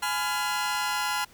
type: chord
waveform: sawtooth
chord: F diminished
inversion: first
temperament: just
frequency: 838.1 / 1005.8 / 1396.9 Hz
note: Ab5 / Cb6 / F6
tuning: +16 / +31 / 0 cents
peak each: -27 dBFS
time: 0.02-1.25 s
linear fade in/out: 10 ms
effects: pink hiss -55 dBFS RMS until 1.33 s